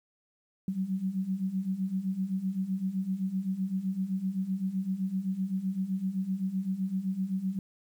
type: beating tone pair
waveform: sine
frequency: 184.9 / 192.7 Hz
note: F#3 / G3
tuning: -1 / -29 cents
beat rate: 7.8 Hz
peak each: -34 / -30 dBFS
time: 0.68-7.59 s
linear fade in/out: 2 ms
effects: 10-bit